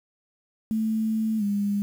sine tone with pitch glide, 220 to 202.9 Hz, A3 to G#3, 0 to -40 cents, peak -22 dBFS, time 0.71-1.82 s, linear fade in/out 0 ms, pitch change -140 cents, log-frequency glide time 1.38-1.43 s, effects 8-bit

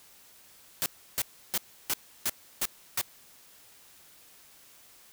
white noise bursts, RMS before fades -28 dBFS, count 7, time 0.82-3.013 s, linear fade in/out 0 ms, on 39 ms, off 320 ms, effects white hiss -56 dBFS RMS until 5.12 s

